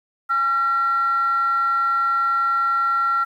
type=tone with frequency modulation; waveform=sine; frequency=1365 Hz; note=F6; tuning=40 cents flat; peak=-16 dBFS; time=0.29-3.25 s; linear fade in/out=20 ms; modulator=543 Hz; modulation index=0.25; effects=tanh soft clip ceiling -12 dBFS + 9-bit